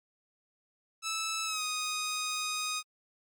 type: tone with pitch glide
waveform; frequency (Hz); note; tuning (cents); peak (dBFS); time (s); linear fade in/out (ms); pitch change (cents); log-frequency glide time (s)
10% pulse; 1311 to 1246; E6 to D#6; -10 to +2; -23; 1.02-2.83; 50; -88; 1.45-1.63
effects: MP3 64 kbps